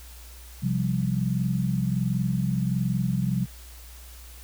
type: chord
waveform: sine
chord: C suspended fourth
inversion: none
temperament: equal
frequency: 130.81 / 174.61 / 196 Hz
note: C3 / F3 / G3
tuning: 0 / 0 / 0 cents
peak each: -26 / -27 / -28 dBFS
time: 0.62-3.46 s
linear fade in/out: 20 ms
effects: added 60 Hz sine -43 dBFS peak until 4.43 s + white hiss -49 dBFS RMS until 4.43 s